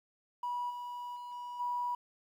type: tone with level steps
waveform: triangle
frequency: 974 Hz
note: B5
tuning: 24 cents flat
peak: -30 / -37 / -40 / -38 / -28 dBFS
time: 0.43-1.95 s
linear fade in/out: 5 ms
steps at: 0.69 / 1.15 / 1.31 / 1.59 s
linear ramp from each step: 20 ms
effects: tanh soft clip ceiling -30 dBFS + 11-bit